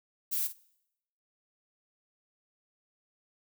violet noise with echo, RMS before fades -31 dBFS, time 0.31-0.48 s, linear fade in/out 20 ms, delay 53 ms, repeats 1, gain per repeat -12 dB, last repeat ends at 0.533 s, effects noise-tail reverb RT60 0.8 s tail -22 dB re dry

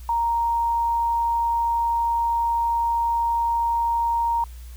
sine tone, 932.3 Hz, A#5, in tune, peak -19 dBFS, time 0.09-4.44 s, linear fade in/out 2 ms, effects added 60 Hz sine -36 dBFS peak until 4.76 s + white hiss -52 dBFS RMS until 4.76 s

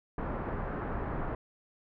pink low-pass noise, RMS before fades -35 dBFS, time 0.18-1.35 s, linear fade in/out 2 ms, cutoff 1500 Hz, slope 24 dB/octave, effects none

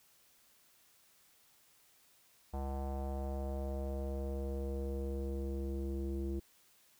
square tone with low-pass filter sweep, 68 Hz, C#2, 33 cents flat, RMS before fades -38 dBFS, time 2.53-6.4 s, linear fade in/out 10 ms, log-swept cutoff 800 to 350 Hz, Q 3.6, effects white hiss -67 dBFS RMS until 6.99 s

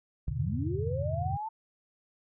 sine linear sweep, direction up, 36.89 to 901 Hz, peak -33 dBFS, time 0.27-1.49 s, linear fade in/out 10 ms
sine chord, E minor seventh, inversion none, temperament equal with one note detuned, 82.84 / 98 / 123.47 / 146.83 Hz, E2 / G2 / B2 / D3, +9 / 0 / 0 / 0 cents, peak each -35 / -35 / -36 / -36 dBFS, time 0.28-1.37 s, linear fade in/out 0 ms
effects none

